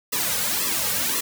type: noise with flanger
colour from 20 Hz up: white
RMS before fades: -24 dBFS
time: 0.12-1.21 s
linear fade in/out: 10 ms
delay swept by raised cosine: 1.3 to 3 ms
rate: 1.9 Hz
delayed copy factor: -1
effects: none